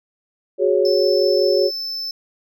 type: chord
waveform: sine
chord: F# suspended second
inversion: none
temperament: equal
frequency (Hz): 370 / 415.3 / 554.4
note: F#4 / G#4 / C#5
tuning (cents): 0 / 0 / 0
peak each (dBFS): -18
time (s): 0.58-1.71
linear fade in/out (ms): 50
type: tone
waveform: triangle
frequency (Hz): 5274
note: E8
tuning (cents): 0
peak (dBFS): -23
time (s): 0.85-2.11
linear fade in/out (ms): 2
effects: none